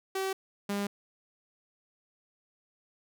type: tone pair in turn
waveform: sawtooth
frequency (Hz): 383.7 / 201.8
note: G4 / G#3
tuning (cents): -37 / -49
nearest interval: major seventh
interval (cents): 1112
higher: first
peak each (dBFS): -26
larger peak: neither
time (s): 0.15-0.33 / 0.69-0.87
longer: neither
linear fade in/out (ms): 5
effects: none